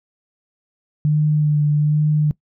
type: tone with vibrato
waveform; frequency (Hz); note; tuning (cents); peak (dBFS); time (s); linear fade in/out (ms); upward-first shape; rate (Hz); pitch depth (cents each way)
sine; 150; D3; +37; -13; 1.05-2.31; 0; sine; 1.2; 21
effects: noise-tail reverb RT60 0.1 s tail -21 dB re dry